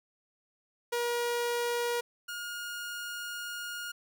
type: tone pair in turn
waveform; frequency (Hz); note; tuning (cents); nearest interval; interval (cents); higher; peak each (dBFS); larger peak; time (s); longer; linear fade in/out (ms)
sawtooth; 477.5 / 1427.3; A#4 / F6; +42 / +37; octave + perfect fifth; 1895; second; -25 / -33; first; 0.92-2.01 / 2.28-3.92; second; 10
effects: none